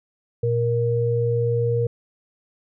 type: tone pair together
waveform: sine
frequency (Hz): 118 / 470.6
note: A#2 / A#4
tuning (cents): +22 / +16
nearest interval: 2 octaves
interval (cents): 2394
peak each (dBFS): -21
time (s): 0.43-1.87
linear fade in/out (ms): 5
effects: none